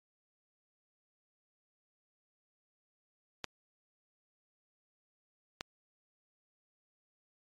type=clicks; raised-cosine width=0.2 ms; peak=-18 dBFS; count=2; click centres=3.443 / 5.609 s; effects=MP3 96 kbps